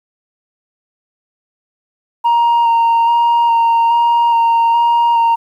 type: tone with vibrato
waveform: sine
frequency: 932.3 Hz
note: A#5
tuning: in tune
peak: -6 dBFS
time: 2.24-5.36 s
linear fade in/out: 20 ms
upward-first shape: square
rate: 1.2 Hz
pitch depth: 13 cents each way
effects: tanh soft clip ceiling -8 dBFS + 8-bit